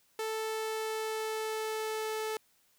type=tone with pitch glide; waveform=sawtooth; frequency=440 to 436 Hz; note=A4 to A4; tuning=0 to -16 cents; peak=-29 dBFS; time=0.19-2.37 s; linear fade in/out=2 ms; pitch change=-16 cents; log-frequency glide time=0.33-2.11 s; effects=white hiss -69 dBFS RMS until 2.78 s